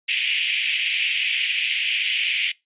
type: band-pass noise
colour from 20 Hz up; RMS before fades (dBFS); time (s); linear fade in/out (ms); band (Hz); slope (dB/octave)
white; -23; 0.08-2.52; 10; 2200 to 3100; 48
effects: noise-tail reverb RT60 0.2 s tail -22 dB re dry + resampled to 8000 Hz